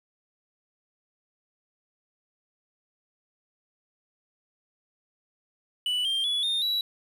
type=tone with pitch steps; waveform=triangle; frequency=2966 / 3179 / 3407 / 3652 / 3914 Hz; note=F#7 / G7 / G#7 / A#7 / B7; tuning=+4 / +24 / +44 / -36 / -16 cents; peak=-23 dBFS; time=5.86-6.81 s; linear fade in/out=2 ms; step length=190 ms; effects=9-bit